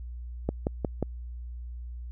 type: click train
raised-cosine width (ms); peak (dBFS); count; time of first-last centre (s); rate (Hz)
2; -13; 4; 0.49-1.027; 5.59
effects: added 60 Hz sine -36 dBFS peak until 2.11 s